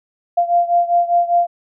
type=beating tone pair; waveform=sine; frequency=693 / 698 Hz; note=F5 / F5; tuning=-14 / -1 cents; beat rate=5 Hz; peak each=-14 / -17 dBFS; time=0.37-1.47 s; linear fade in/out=10 ms; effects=none